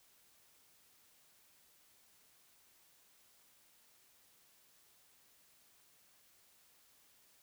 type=silence; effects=white hiss -68 dBFS RMS until 7.42 s